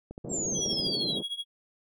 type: click train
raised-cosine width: 2 ms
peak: -27 dBFS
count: 12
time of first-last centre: 0.11-0.869 s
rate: 14.5 Hz
type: band-pass noise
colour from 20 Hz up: pink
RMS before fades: -36 dBFS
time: 0.24-1.23 s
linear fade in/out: 20 ms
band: 150 to 520 Hz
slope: 24 dB/octave
type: exponential sweep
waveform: sine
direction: down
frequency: 7630 to 3729 Hz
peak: -29 dBFS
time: 0.29-1.19 s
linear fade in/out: 50 ms
type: tone with tremolo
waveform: triangle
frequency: 3317 Hz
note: G#7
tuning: 3 cents flat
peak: -27 dBFS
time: 0.54-1.45 s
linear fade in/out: 50 ms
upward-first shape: triangle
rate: 13 Hz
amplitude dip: 95%
effects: none